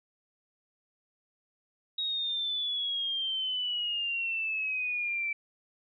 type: exponential sweep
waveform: sine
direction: down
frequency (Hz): 3796 to 2320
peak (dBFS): -29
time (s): 1.98-5.33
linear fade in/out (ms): 5
effects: none